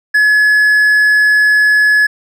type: tone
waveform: triangle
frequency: 1700 Hz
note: G#6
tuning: 40 cents sharp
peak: -5 dBFS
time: 0.14-2.07 s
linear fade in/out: 10 ms
effects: none